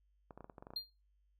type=clicks; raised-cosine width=1 ms; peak=-36 dBFS; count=10; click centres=0.308 / 0.376 / 0.407 / 0.444 / 0.498 / 0.582 / 0.625 / 0.669 / 0.705 / 0.736 s
type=tone with exponential decay; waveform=triangle; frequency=4200 Hz; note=C8; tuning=6 cents sharp; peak=-32 dBFS; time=0.76-0.9 s; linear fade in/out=5 ms; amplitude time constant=29 ms
effects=noise-tail reverb RT60 0.3 s tail -19 dB re dry + added 50 Hz sine -70 dBFS peak until 1.39 s